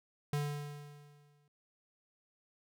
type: tone with exponential decay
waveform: square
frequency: 146 Hz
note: D3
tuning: 10 cents flat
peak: -31 dBFS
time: 0.33-1.48 s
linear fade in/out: 2 ms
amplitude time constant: 250 ms
effects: none